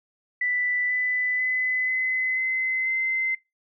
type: tone with pitch steps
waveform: sine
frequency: 1980 / 1997.2 / 2015 / 2032 / 2050 / 2068 Hz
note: B6 / B6 / B6 / B6 / C7 / C7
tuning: +4 / +19 / +34 / +49 / -36 / -21 cents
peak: -22 dBFS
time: 0.41-3.35 s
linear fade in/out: 5 ms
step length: 490 ms
effects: noise-tail reverb RT60 0.2 s tail -23 dB re dry